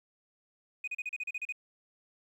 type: tone bursts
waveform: sine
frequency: 2489 Hz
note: D#7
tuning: in tune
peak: -31 dBFS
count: 10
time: 0.84-1.524 s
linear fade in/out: 5 ms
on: 36 ms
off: 36 ms
effects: tanh soft clip ceiling -31 dBFS + 11-bit